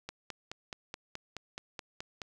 click train, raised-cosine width 0.2 ms, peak -22 dBFS, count 11, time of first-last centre 0.09-2.218 s, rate 4.7 Hz, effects none

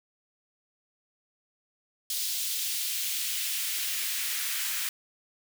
white noise with high-pass filter sweep, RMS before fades -31 dBFS, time 2.1-4.89 s, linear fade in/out 2 ms, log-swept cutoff 3800 to 1700 Hz, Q 1.3, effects none

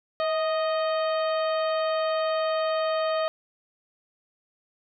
harmonic tone with a mistuned harmonic, 622.3 Hz, D#5, in tune, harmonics 1 / 2 / 3 / 4 / 5 / 6 / 7, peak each -24 / -30 / -38 / -42 / -40 / -44 / -42 dBFS, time 0.2-3.28 s, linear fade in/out 0 ms, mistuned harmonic 1, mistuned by +42 cents, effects none

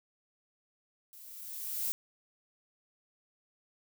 violet noise with level ramp, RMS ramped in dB -53 to -32 dBFS, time 1.13-1.92 s, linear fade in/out 0 ms, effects none

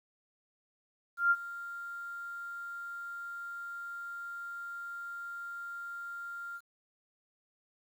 sine tone with ADSR envelope, 1393 Hz, F6, 5 cents flat, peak -21 dBFS, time 1.17-6.61 s, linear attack 140 ms, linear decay 45 ms, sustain -18 dB, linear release 52 ms, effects 10-bit

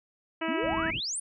harmonic tone, 324.7 Hz, E4, 26 cents flat, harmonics 1 / 2 / 3 / 4 / 5 / 6 / 7 / 8 / 9, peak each -32 / -35 / -37 / -38 / -39 / -40 / -40 / -41 / -42 dBFS, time 0.41-0.91 s, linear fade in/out 10 ms
sine exponential sweep, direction up, 220 to 9956 Hz, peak -30 dBFS, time 0.48-1.2 s, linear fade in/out 5 ms
white low-pass noise, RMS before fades -39 dBFS, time 0.61-1.01 s, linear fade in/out 50 ms, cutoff 280 Hz, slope 24 dB/octave
effects none

